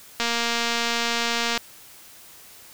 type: click train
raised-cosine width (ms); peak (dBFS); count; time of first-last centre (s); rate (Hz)
0.2; -7; 323; 0.2-1.576; 234
effects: white hiss -47 dBFS RMS until 2.73 s